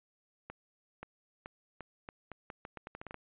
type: accelerating click train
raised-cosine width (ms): 0.5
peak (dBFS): -28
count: 15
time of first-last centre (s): 0.5-3.143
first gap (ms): 530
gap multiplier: 0.81
effects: resampled to 8000 Hz